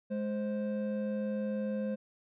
triangle tone pair together, 210 / 523.4 Hz, G#3 / C5, +19 / 0 cents, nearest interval octave + major third, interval 1581 cents, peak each -31 / -34 dBFS, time 0.1-1.96 s, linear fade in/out 20 ms, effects resampled to 8000 Hz

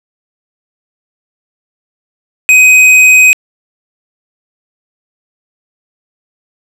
sine tone with hard clipping, 2514 Hz, D#7, 17 cents sharp, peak -3 dBFS, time 2.49-3.33 s, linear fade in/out 0 ms, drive 12 dB, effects low-pass 12000 Hz 12 dB/octave

